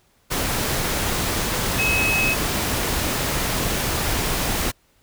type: tone in noise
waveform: sine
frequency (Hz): 2566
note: E7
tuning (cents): -47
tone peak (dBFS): -19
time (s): 1.78-2.35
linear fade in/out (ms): 20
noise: pink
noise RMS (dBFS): -23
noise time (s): 0.3-4.72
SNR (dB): +1
effects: pink hiss -61 dBFS RMS until 5.02 s